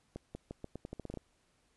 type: accelerating click train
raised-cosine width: 2 ms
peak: -28 dBFS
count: 12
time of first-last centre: 0.16-1.173 s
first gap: 190 ms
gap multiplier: 0.84
effects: pink hiss -73 dBFS RMS until 1.76 s + resampled to 24000 Hz